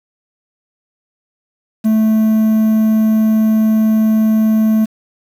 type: tone with quantisation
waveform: triangle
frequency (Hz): 218.8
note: A3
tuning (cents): -9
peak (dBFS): -7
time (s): 1.84-4.86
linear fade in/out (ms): 20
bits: 6
effects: none